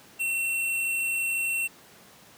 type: tone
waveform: square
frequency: 2713 Hz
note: E7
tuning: 49 cents sharp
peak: -26 dBFS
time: 0.19-1.68 s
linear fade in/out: 20 ms
effects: pink hiss -52 dBFS RMS until 2.37 s + high-pass 150 Hz 12 dB/octave